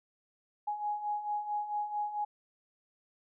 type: beating tone pair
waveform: sine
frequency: 830.6 / 835.1 Hz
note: G#5 / G#5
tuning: 0 / +9 cents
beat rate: 4.5 Hz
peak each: -39 / -33 dBFS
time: 0.67-2.25 s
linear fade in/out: 10 ms
effects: none